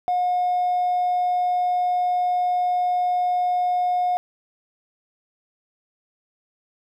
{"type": "tone with hard clipping", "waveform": "sine", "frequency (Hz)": 720, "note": "F#5", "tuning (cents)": -47, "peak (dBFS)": -19, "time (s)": [0.08, 4.17], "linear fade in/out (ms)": 0, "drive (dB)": 1, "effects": []}